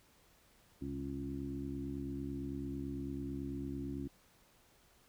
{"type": "harmonic tone with a mistuned harmonic", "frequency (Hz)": 69, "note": "C#2", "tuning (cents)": -7, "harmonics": [1, 2, 3, 4, 5], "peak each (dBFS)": [-46, -46, -48, -41, -47], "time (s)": [0.81, 4.08], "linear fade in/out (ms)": 10, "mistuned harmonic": 2, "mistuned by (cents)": -44, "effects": ["pink hiss -67 dBFS RMS until 5.08 s"]}